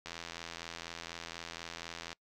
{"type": "click train", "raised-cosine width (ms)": 0.2, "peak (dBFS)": -24, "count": 175, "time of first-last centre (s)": [0.06, 2.129], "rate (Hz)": 84.1, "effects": ["noise-tail reverb RT60 0.1 s tail -24 dB re dry"]}